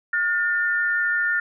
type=tone pair together; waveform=sine; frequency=1431.6 / 1797 Hz; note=F6 / A6; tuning=+42 / +36 cents; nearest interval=major third; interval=394 cents; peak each=-22 dBFS; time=0.13-1.4 s; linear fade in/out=5 ms; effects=none